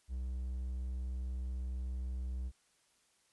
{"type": "tone", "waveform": "triangle", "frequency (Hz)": 63.2, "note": "B1", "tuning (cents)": 41, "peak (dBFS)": -34, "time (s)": [0.08, 2.52], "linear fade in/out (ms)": 50, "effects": ["white hiss -72 dBFS RMS until 3.32 s", "resampled to 24000 Hz"]}